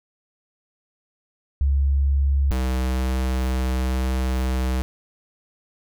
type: tone pair in turn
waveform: sine / square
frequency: 69.3 / 64.21 Hz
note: C#2 / C2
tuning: 0 / -32 cents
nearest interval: minor second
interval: 132 cents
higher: first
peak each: -16 / -21 dBFS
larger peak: first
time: 1.61-2.51 / 2.51-4.82 s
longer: second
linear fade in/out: 0 ms
effects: none